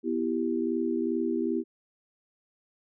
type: chord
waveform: sine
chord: E minor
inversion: second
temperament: equal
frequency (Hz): 246.9 / 329.6 / 392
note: B3 / E4 / G4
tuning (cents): 0 / 0 / 0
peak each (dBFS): -30 / -29 / -31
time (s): 0.03-1.64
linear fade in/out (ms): 50
effects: none